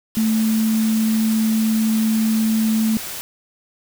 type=tone in noise; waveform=sine; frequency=220.7 Hz; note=A3; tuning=5 cents sharp; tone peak=-15 dBFS; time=0.17-2.97 s; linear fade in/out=0 ms; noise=white; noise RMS=-30 dBFS; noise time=0.15-3.21 s; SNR=+12 dB; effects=none